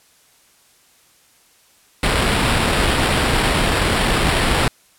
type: noise with sample-and-hold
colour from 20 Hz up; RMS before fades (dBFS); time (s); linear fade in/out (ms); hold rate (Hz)
pink; -17; 2.03-4.68; 2; 6300
effects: white hiss -54 dBFS RMS until 4.98 s + low-pass 12000 Hz 12 dB/octave